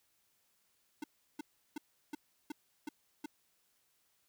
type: tone bursts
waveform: square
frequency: 298.9 Hz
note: D4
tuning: 31 cents sharp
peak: -39 dBFS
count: 7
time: 1.02-3.26 s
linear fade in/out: 5 ms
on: 20 ms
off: 350 ms
effects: white hiss -75 dBFS RMS until 4.28 s